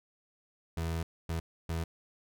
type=tone bursts at uneven times; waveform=30% pulse; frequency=82.41 Hz; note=E2; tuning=in tune; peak=-29 dBFS; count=3; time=0.77-1.03 / 1.29-1.4 / 1.69-1.84 s; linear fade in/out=5 ms; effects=none